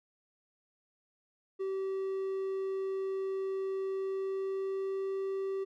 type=tone with pitch glide; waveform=triangle; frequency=385 to 387.5 Hz; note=G4 to G4; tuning=-31 to -20 cents; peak=-30 dBFS; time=1.59-5.65 s; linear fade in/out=20 ms; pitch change=+11 cents; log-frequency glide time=3.88-5.18 s; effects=none